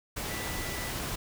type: tone in noise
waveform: sine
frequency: 1975.5 Hz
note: B6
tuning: in tune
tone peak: -41 dBFS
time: 0.29-0.91 s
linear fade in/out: 10 ms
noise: pink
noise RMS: -35 dBFS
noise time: 0.16-1.16 s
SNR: -9 dB
effects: none